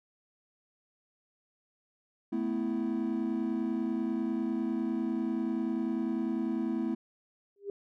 triangle chord, A suspended second, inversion none, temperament equal with one note detuned, 220 / 250.1 / 329.6 Hz, A3 / B3 / E4, 0 / +22 / 0 cents, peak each -31 dBFS, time 2.32-6.95 s, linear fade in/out 10 ms
sine tone with exponential growth, 401.8 Hz, G4, 43 cents sharp, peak -30 dBFS, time 7.56-7.7 s, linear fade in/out 2 ms, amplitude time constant 29 ms
effects tanh soft clip ceiling -20 dBFS

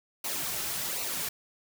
white noise with flanger, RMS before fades -33 dBFS, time 0.24-1.29 s, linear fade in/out 5 ms, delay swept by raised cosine 0.59 to 4.29 ms, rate 1.3 Hz, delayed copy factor -0.55, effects none

